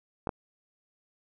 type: clicks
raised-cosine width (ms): 1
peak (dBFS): -17 / -16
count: 2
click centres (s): 0.272 / 0.292
effects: none